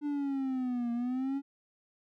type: linear two-way sweep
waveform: triangle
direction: down then up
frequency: 295.6 to 234.3 to 281.1 Hz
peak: -28 dBFS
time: 0.01-1.42 s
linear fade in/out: 50 ms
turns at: 0.92 s
effects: none